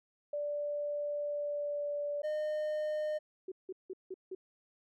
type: tone with pitch glide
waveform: sine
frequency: 585 to 581.6 Hz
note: D5 to D5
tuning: -7 to -17 cents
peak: -33 dBFS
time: 0.33-2.22 s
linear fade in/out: 5 ms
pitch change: -10 cents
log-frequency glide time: 1.22-1.87 s
type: tone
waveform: triangle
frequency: 610 Hz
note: D#5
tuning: 34 cents flat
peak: -30 dBFS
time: 2.23-3.19 s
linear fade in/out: 20 ms
type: tone bursts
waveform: sine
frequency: 374.9 Hz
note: F#4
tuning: 23 cents sharp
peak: -38 dBFS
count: 5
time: 3.48-4.35 s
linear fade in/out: 5 ms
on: 38 ms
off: 170 ms
effects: none